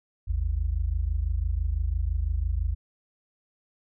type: tone pair together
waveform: sine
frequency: 52.82 / 78.8 Hz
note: G#1 / D#2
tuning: +30 / +23 cents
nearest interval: perfect fifth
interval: 693 cents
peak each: -26 / -27 dBFS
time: 0.27-2.75 s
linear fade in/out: 20 ms
effects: none